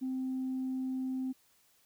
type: tone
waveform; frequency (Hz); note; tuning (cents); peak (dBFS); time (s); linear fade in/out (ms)
sine; 260.1; C4; -10; -31; 0.01-1.33; 20
effects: tanh soft clip ceiling -29 dBFS + white hiss -68 dBFS RMS until 1.85 s